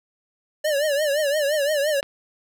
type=tone with vibrato; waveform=square; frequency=587.3 Hz; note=D5; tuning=in tune; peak=-20 dBFS; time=0.64-2.01 s; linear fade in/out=10 ms; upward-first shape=triangle; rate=5.8 Hz; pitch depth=130 cents each way
type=click; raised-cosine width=0.3 ms; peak=-15 dBFS; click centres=2.029 s
effects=none